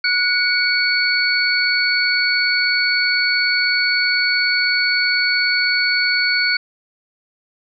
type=tone cluster; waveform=sine; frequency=1464 / 2241 / 4435 Hz; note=F#6 / C#7 / C#8; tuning=-19 / +18 / 0 cents; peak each=-19 dBFS; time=0.04-6.57 s; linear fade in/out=5 ms; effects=none